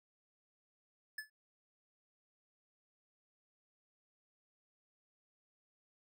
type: tone with exponential decay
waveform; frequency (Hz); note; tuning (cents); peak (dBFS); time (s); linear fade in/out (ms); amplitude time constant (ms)
square; 1728; A6; -32; -38; 1.18-1.3; 5; 26
effects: none